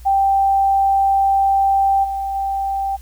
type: tone with level steps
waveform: sine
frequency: 784 Hz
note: G5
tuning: in tune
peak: -12 / -20 / -18 dBFS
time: 0.05-2.97 s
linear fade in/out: 20 ms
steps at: 2.03 / 2.34 s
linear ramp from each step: 20 ms
effects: added 60 Hz sine -35 dBFS peak until 3.01 s + white hiss -50 dBFS RMS until 3.01 s

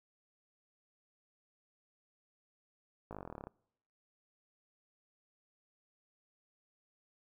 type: slowing click train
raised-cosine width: 1 ms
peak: -30 dBFS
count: 16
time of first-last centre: 3.11-3.47 s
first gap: 18 ms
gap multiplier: 1.04
effects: noise-tail reverb RT60 0.8 s tail -26 dB re dry

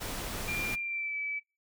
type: noise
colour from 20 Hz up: pink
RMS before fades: -37 dBFS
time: 0-0.76 s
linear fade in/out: 20 ms
type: tone with pitch glide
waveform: sine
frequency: 2386 to 2301 Hz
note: D7 to D7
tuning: +27 to -36 cents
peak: -32 dBFS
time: 0.47-1.4 s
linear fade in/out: 20 ms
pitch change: -63 cents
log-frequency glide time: 0.78-1.17 s
effects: noise-tail reverb RT60 0.3 s tail -23 dB re dry

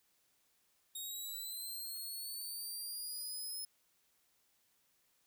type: linear sweep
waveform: 10% pulse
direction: up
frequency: 3729 to 5180 Hz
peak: -35 dBFS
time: 0.95-3.65 s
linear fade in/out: 5 ms
effects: white hiss -75 dBFS RMS until 5.26 s

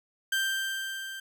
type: tone with level ramp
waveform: 30% pulse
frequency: 1571 Hz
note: G6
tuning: 3 cents sharp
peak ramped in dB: -22 to -35 dBFS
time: 0.32-1.2 s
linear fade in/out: 5 ms
effects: none

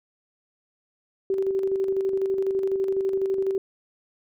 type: tone with tremolo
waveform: sine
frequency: 386.4 Hz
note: G4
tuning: 25 cents flat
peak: -20 dBFS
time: 1.3-3.58 s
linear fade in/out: 2 ms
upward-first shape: square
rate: 12 Hz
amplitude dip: 40%
effects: none

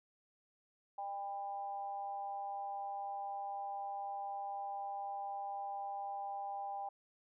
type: tone with amplitude modulation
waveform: sine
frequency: 799 Hz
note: G5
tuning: 33 cents sharp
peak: -36 dBFS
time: 0.98-6.89 s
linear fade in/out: 5 ms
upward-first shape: sine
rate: 198 Hz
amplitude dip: 65%
effects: none

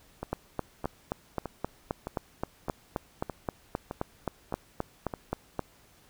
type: two click trains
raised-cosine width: 1 ms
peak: -15 / -20 dBFS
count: 21 / 9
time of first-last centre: 0.33-5.593 / 0.23-5.138 s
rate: 3.8 / 1.63 Hz
effects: pink hiss -60 dBFS RMS until 6.09 s

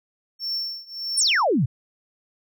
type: tone with tremolo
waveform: triangle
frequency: 5420 Hz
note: E8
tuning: 47 cents sharp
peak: -22 dBFS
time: 0.39-1.45 s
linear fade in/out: 50 ms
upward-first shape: triangle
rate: 1.6 Hz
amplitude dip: 95%
type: exponential sweep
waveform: sine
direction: down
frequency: 10548 to 106.6 Hz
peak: -17 dBFS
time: 1.17-1.66 s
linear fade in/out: 10 ms
effects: none

